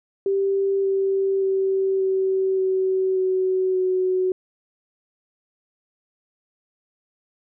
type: tone with pitch steps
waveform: sine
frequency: 392 / 388.4 / 384.8 / 381.3 / 377.8 / 374.3 / 370.9 Hz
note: G4 / G4 / G4 / G4 / F#4 / F#4 / F#4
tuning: 0 / -16 / -32 / -48 / +36 / +20 / +4 cents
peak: -18 dBFS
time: 0.26-4.32 s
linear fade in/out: 2 ms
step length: 580 ms
effects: none